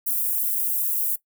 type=high-pass noise; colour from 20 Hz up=white; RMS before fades=-24 dBFS; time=0.06-1.16 s; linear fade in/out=10 ms; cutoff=11000 Hz; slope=24 dB/octave; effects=noise-tail reverb RT60 0.1 s tail -18 dB re dry